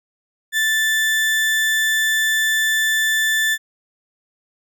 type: tone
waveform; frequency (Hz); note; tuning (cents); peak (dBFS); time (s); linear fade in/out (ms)
35% pulse; 1760; A6; 0; -14; 0.52-3.58; 50
effects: none